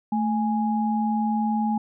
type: tone pair together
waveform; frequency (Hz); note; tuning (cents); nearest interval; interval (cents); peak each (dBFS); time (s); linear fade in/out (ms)
sine; 220 / 830.6; A3 / G#5; 0 / 0; octave + major seventh; 2300; -22 / -26; 0.12-1.78; 5
effects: none